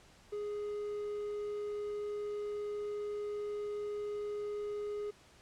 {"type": "tone", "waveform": "triangle", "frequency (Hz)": 415.3, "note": "G#4", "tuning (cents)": 0, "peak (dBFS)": -34, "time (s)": [0.32, 5.11], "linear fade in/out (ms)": 10, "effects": ["pink hiss -61 dBFS RMS until 5.41 s", "low-pass 8000 Hz 12 dB/octave"]}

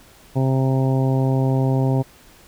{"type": "harmonic tone", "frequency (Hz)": 132.4, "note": "C3", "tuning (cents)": 21, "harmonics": [1, 2, 3, 4, 5, 6, 7], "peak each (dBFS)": [-17, -23, -27, -29, -31, -33, -34], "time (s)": [0.35, 2.03], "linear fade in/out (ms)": 20, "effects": ["pink hiss -49 dBFS RMS until 2.47 s"]}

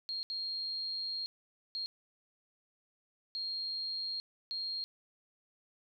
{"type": "tone bursts at uneven times", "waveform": "sine", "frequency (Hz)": 4233, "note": "C8", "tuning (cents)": 19, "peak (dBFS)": -35, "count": 5, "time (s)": [[0.09, 0.23], [0.3, 1.26], [1.75, 1.86], [3.35, 4.2], [4.51, 4.84]], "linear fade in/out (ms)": 0, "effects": []}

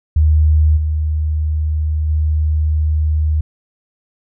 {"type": "tone with level steps", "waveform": "sine", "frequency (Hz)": 77, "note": "D#2", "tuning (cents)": -17, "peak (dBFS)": [-8, -14, -12], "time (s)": [0.16, 3.41], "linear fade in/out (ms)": 5, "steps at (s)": [0.76, 2.08], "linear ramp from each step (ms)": 20, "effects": []}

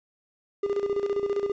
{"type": "tone with tremolo", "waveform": "triangle", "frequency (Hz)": 403.3, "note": "G4", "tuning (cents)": 49, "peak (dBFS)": -20, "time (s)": [0.63, 1.52], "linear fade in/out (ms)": 5, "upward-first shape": "square", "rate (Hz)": 15, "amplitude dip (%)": 65, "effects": ["resampled to 16000 Hz", "10-bit"]}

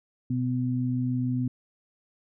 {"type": "tone pair together", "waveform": "sine", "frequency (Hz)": [124.96, 251.8], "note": ["B2", "B3"], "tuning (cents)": [21, 34], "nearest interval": "octave", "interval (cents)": 1213, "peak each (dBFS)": -27, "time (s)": [0.3, 1.48], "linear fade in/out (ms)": 5, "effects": []}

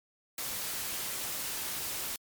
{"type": "noise", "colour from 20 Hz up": "white", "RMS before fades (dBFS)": -36, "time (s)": [0.38, 2.16], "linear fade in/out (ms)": 2, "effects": ["MP3 96 kbps"]}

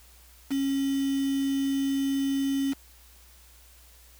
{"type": "tone with quantisation", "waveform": "sine", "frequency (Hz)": 273.9, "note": "C#4", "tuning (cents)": -21, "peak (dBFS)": -24, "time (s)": [0.5, 2.74], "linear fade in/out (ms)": 20, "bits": 6, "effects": ["added 60 Hz sine -54 dBFS peak until 4.19 s", "white hiss -56 dBFS RMS until 4.19 s"]}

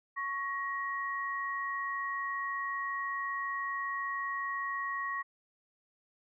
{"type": "tone pair together", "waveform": "sine", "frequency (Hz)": [1108.7, 1892.7], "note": ["C#6", "A#6"], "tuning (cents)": [0, 26], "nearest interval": "major sixth", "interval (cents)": 926, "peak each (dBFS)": [-35, -36], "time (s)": [0.16, 5.23], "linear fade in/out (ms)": 20, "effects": []}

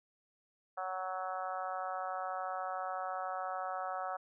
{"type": "harmonic tone", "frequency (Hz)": 186.1, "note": "F#3", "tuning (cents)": 10, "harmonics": [3, 4, 5, 6, 7, 8, 9], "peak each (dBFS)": [-44, -39, -48, -45, -42, -50, -55], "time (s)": [0.77, 4.17], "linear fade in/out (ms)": 10, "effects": []}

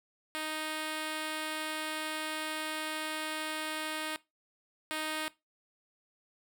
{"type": "tone pair in turn", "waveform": "5% pulse", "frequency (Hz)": [311.1, 311.1], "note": ["D#4", "D#4"], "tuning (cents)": [0, 0], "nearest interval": "unison", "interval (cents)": 0, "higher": "neither", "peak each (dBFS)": [-23, -22], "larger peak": "second", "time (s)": [[0.35, 4.16], [4.91, 5.28]], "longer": "first", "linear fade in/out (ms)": 0, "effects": ["noise-tail reverb RT60 0.2 s tail -19 dB re dry"]}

